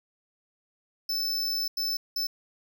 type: tone bursts at uneven times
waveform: square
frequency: 5274 Hz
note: E8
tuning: in tune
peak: -27 dBFS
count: 3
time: 1.09-1.68 / 1.77-1.97 / 2.16-2.27 s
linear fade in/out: 5 ms
effects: none